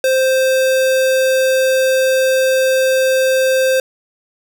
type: tone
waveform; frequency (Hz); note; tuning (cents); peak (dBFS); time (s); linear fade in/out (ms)
square; 523.3; C5; 0; -12; 0.04-3.8; 2
effects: none